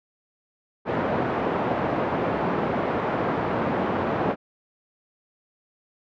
white band-pass noise, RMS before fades -25 dBFS, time 0.85-4.36 s, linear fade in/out 50 ms, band 120 to 780 Hz, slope 12 dB/octave, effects low-pass 3000 Hz 12 dB/octave

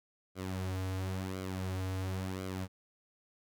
sawtooth tone with flanger, 93.9 Hz, F#2, 26 cents sharp, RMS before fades -37 dBFS, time 0.35-2.68 s, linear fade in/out 50 ms, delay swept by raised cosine 1.1 to 5.6 ms, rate 0.96 Hz, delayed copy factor -0.65, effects none

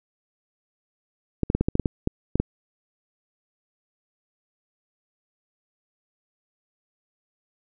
clicks, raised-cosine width 3 ms, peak -8 dBFS, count 11, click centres 1.433 / 1.501 / 1.55 / 1.61 / 1.685 / 1.754 / 1.797 / 1.858 / 2.074 / 2.356 / 2.4 s, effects none

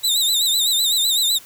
sawtooth tone with vibrato, 3800 Hz, A#7, 33 cents sharp, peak -13 dBFS, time 0.03-1.39 s, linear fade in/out 20 ms, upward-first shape sine, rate 7.9 Hz, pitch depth 100 cents each way, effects white hiss -44 dBFS RMS until 1.45 s

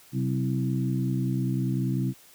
harmonic tone with a mistuned harmonic, 65.41 Hz, C2, in tune, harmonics 2 / 3 / 4 / 5, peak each -26 / -30 / -32 / -34 dBFS, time 0.12-2.14 s, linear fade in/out 50 ms, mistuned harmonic 3, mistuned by -44 cents, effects white hiss -54 dBFS RMS until 2.34 s

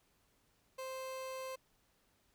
30% pulse tone, 523.3 Hz, C5, in tune, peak -39 dBFS, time 0.78-1.56 s, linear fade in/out 10 ms, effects pink hiss -74 dBFS RMS until 2.34 s

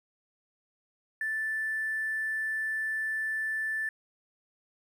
triangle tone with hard clipping, 1760 Hz, A6, in tune, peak -29 dBFS, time 1.21-3.89 s, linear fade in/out 2 ms, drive 3 dB, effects none

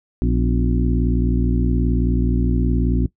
harmonic tone with a mistuned harmonic, 58.9 Hz, A#1, 19 cents sharp, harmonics 1 / 2 / 3 / 4 / 5 / 6, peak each -18 / -23 / -24 / -23 / -27 / -29 dBFS, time 0.22-3.06 s, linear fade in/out 0 ms, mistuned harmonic 4, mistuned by +100 cents, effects noise-tail reverb RT60 0.1 s tail -18 dB re dry

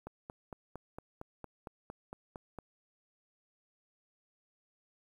click train, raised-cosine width 1 ms, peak -29 dBFS, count 12, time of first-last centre 0.07-2.587 s, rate 4.37 Hz, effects 10-bit

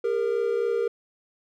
triangle tone pair together, 402.5 / 466.2 Hz, G4 / A#4, +46 / 0 cents, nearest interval minor third, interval 254 cents, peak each -25 / -22 dBFS, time 0.04-0.88 s, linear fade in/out 5 ms, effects none

